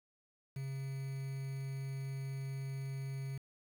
triangle tone with quantisation, 135.2 Hz, C#3, 43 cents flat, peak -36 dBFS, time 0.56-3.38 s, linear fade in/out 5 ms, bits 9, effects none

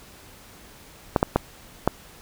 clicks, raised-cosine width 1 ms, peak -3 dBFS, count 4, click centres 1.162 / 1.229 / 1.36 / 1.876 s, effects pink hiss -48 dBFS RMS until 2.21 s

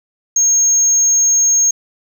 sine tone, 6500 Hz, G#8, 38 cents flat, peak -7 dBFS, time 0.36-1.71 s, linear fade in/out 5 ms, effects tanh soft clip ceiling -8 dBFS + 8-bit

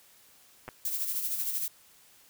clicks, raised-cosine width 0.5 ms, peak -25 dBFS, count 2, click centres 0.68 / 0.688 s
violet noise with tremolo, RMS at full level -30 dBFS, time 0.85-1.68 s, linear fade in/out 2 ms, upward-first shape sine, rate 13 Hz, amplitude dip 50%
effects white hiss -59 dBFS RMS until 2.29 s

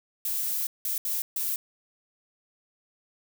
violet noise bursts at uneven times, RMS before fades -29 dBFS, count 4, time 0.25-0.67 / 0.85-0.98 / 1.05-1.22 / 1.36-1.56 s, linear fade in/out 2 ms, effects none

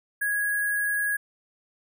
sine tone with sample-and-hold, 1661.2 Hz, G#6, in tune, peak -23 dBFS, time 0.21-1.17 s, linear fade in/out 10 ms, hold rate 11025 Hz, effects none

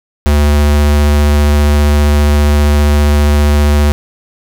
square tone with vibrato, 73.42 Hz, D2, in tune, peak -7 dBFS, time 0.26-3.92 s, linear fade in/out 0 ms, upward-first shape square, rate 15 Hz, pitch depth 8 cents each way, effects none

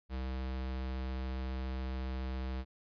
square tone, 64.8 Hz, C2, 16 cents flat, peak -36 dBFS, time 0.09-2.65 s, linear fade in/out 50 ms, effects resampled to 11025 Hz

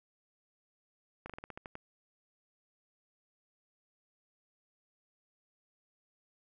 slowing click train, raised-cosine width 0.5 ms, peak -28 dBFS, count 9, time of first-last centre 1.26-1.754 s, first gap 36 ms, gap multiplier 1.15, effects none

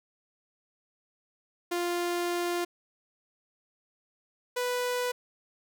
sawtooth tone pair in turn, 349.2 / 493.8 Hz, F4 / B4, 0 / 0 cents, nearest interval tritone, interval 600 cents, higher second, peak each -24 dBFS, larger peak neither, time 1.71-2.65 / 4.56-5.12 s, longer first, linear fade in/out 10 ms, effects none

